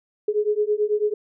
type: beating tone pair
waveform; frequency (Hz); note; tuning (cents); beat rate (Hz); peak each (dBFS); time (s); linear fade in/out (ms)
sine; 415.8 / 424.9; G#4 / G#4; +2 / +40; 9.1; -22; 0.28-1.14; 5
effects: none